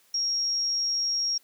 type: tone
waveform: sine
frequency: 5588 Hz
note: F8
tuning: in tune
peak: -24 dBFS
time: 0.14-1.38 s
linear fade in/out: 5 ms
effects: white hiss -62 dBFS RMS until 1.43 s + high-pass 150 Hz 12 dB/octave